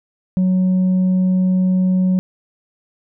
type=tone with tanh clipping; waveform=triangle; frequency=185 Hz; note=F#3; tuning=in tune; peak=-13 dBFS; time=0.37-2.19 s; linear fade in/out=0 ms; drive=7 dB; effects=none